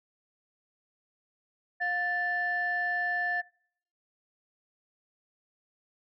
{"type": "tone pair together", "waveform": "sine", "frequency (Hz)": [709, 1760], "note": ["F5", "A6"], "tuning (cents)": [26, 0], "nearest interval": "octave + major third", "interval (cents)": 1574, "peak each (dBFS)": [-32, -27], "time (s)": [1.8, 3.42], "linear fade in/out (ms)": 20, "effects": ["noise-tail reverb RT60 0.6 s tail -24 dB re dry", "tanh soft clip ceiling -21 dBFS"]}